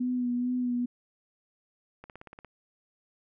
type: tone with vibrato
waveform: sine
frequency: 246.9 Hz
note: B3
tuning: in tune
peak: -26 dBFS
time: 0-0.86 s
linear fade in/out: 10 ms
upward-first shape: sine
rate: 2.3 Hz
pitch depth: 27 cents each way
type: click train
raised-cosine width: 0.5 ms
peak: -30 dBFS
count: 8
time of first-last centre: 2.04-2.447 s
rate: 17.2 Hz
effects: none